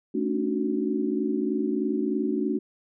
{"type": "chord", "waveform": "sine", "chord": "D major seventh", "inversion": "second", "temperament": "equal with one note detuned", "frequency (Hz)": [220, 277.2, 300.4, 370], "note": ["A3", "C#4", "D4", "F#4"], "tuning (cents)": [0, 0, 39, 0], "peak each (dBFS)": -29, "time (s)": [0.14, 2.59], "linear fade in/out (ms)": 10, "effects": []}